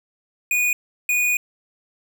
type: tone bursts at uneven times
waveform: square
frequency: 2462 Hz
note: D#7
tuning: 19 cents flat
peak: -18 dBFS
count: 2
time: 0.51-0.73 / 1.09-1.37 s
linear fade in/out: 2 ms
effects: none